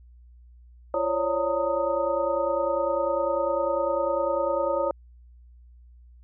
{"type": "tone cluster", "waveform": "sine", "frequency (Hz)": [340.1, 545, 575, 915, 1248], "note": ["F4", "C#5", "D5", "A#5", "D#6"], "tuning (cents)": [-46, -29, -37, -32, 5], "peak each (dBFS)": [-33, -26, -27, -31, -32], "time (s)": [0.94, 4.91], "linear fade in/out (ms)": 2, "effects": ["added 60 Hz sine -48 dBFS peak until 6.23 s"]}